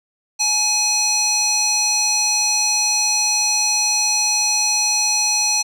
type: tone with band-pass filter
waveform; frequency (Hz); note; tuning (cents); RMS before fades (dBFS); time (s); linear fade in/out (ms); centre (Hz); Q
square; 843; G#5; +26; -18; 0.39-5.63; 20; 5600; 3.2
effects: none